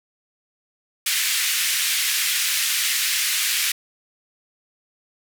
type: band-pass noise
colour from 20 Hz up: pink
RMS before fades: -22 dBFS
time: 1.06-3.72 s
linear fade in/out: 5 ms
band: 1900 to 16000 Hz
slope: 24 dB/octave
effects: none